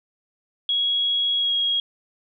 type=tone with pitch glide; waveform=sine; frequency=3322 to 3288 Hz; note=G#7 to G#7; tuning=0 to -18 cents; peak=-19 dBFS; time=0.69-1.8 s; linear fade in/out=2 ms; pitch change=-18 cents; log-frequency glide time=1.37-1.53 s; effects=none